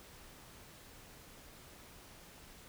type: silence
effects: pink hiss -56 dBFS RMS until 2.68 s